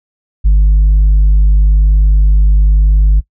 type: tone with tanh clipping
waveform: triangle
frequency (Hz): 50.5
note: G#1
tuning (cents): -48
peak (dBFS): -5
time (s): 0.44-3.21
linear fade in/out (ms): 20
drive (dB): 7
effects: noise-tail reverb RT60 0.1 s tail -21 dB re dry